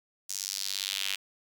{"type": "tone with high-pass filter sweep", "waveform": "sawtooth", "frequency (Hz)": 97.5, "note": "G2", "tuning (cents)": -9, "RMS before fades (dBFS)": -34, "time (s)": [0.29, 1.16], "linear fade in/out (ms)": 10, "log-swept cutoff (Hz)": [6300, 2800], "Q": 2.3, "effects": []}